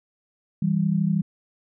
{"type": "tone pair together", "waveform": "sine", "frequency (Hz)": [163.21, 196], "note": ["E3", "G3"], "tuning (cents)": [-17, 0], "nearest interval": "minor third", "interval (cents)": 317, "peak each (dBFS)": -22, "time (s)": [0.62, 1.22], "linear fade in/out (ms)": 5, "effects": []}